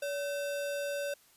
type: tone with sample-and-hold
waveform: sine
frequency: 570 Hz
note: C#5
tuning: 48 cents sharp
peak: -32 dBFS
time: 0.02-1.14 s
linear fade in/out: 5 ms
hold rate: 2100 Hz
effects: white hiss -63 dBFS RMS until 1.36 s + resampled to 32000 Hz